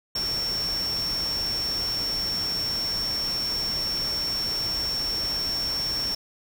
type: tone in noise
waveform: sine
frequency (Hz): 5460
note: F8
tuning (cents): -40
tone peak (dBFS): -25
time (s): 0.15-6.15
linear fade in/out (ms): 5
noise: pink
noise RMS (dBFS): -36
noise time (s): 0.15-6.15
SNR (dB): +8
effects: none